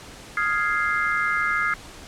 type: chord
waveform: sine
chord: F minor seventh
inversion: third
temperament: equal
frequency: 1244.5 / 1396.9 / 1661.2 / 2093 Hz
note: Eb6 / F6 / Ab6 / C7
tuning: 0 / 0 / 0 / 0 cents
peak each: -26 dBFS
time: 0.37-1.74 s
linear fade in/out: 2 ms
effects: pink hiss -42 dBFS RMS until 2.07 s + low-pass 9000 Hz 12 dB/octave